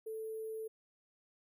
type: tone with sample-and-hold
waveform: sine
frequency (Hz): 440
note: A4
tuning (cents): 0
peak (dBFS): -39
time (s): 0.06-0.68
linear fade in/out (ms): 10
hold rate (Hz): 11025
effects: none